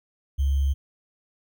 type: tone with sample-and-hold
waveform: sine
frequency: 69.1 Hz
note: C#2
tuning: 5 cents flat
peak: -19 dBFS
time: 0.38-0.74 s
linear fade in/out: 20 ms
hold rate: 3150 Hz
effects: none